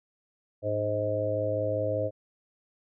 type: harmonic tone with a mistuned harmonic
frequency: 105.2 Hz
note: G#2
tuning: 23 cents sharp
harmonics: 1 / 3 / 4 / 5 / 6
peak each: -33 / -37 / -38 / -29 / -31 dBFS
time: 0.62-2.11 s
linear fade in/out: 50 ms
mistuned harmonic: 3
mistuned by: -58 cents
effects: none